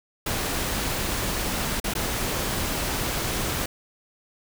pink noise with dropouts, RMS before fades -27 dBFS, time 0.26-3.66 s, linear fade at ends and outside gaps 5 ms, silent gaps 1.801-1.841 / 1.938-1.951 s, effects none

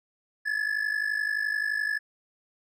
triangle ring-modulated tone, 1715 Hz, A6, 45 cents flat, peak -21 dBFS, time 0.45-1.99 s, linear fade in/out 20 ms, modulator 25.8 Hz, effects none

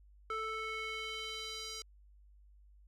square tone with band-pass filter sweep, 440 Hz, A4, in tune, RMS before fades -41 dBFS, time 0.3-1.82 s, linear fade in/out 2 ms, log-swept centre 1400 to 5300 Hz, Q 2, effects added 50 Hz sine -58 dBFS peak until 2.87 s

